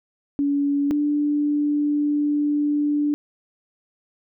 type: tone pair in turn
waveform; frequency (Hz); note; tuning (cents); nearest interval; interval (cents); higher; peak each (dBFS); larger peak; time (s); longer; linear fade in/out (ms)
sine; 284.1 / 293.6; C#4 / D4; +43 / 0; minor second; 57; second; -18; neither; 0.39-0.91 / 0.91-3.14; second; 0
effects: none